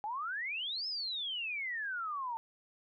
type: exponential two-way sweep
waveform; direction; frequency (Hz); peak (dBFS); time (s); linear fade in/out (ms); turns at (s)
sine; up then down; 810 to 5274 to 894; -35; 0.04-2.37; 0; 0.87
effects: none